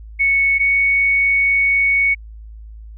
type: tone pair in turn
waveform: sine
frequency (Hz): 2213 / 2224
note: C#7 / C#7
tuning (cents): -3 / +5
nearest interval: unison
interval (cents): 8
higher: second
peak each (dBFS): -12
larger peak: neither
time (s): 0.19-0.59 / 0.59-2.15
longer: second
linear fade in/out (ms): 20
effects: added 54 Hz sine -33 dBFS peak until 2.97 s